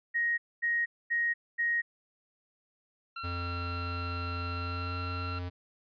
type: tone bursts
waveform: sine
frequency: 1877 Hz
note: A#6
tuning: 11 cents sharp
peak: -26 dBFS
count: 4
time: 0.14-1.82 s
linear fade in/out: 20 ms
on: 240 ms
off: 240 ms
type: tone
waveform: sawtooth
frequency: 1362 Hz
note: F6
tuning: 44 cents flat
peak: -33 dBFS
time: 3.16-5.39 s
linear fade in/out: 5 ms
type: tone with pitch glide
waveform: square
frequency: 87.3 to 88.93 Hz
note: F2 to F2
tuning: 0 to +32 cents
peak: -35 dBFS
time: 3.23-5.5 s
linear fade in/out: 20 ms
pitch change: +32 cents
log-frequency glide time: 4.61-4.95 s
effects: resampled to 11025 Hz